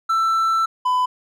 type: tone pair in turn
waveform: triangle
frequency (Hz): 1332 / 1002.7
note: E6 / B5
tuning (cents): +18 / +26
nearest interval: perfect fourth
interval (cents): 492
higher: first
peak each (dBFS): -14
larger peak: neither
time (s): 0.09-0.66 / 0.85-1.06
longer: first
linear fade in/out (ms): 10
effects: none